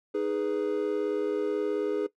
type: chord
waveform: triangle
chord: G# minor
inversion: second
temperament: equal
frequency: 311.1 / 415.3 / 493.9 Hz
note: D#4 / G#4 / B4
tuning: 0 / 0 / 0 cents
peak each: -31 / -26 / -31 dBFS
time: 0.14-2.07 s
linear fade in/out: 10 ms
effects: noise-tail reverb RT60 0.1 s tail -18 dB re dry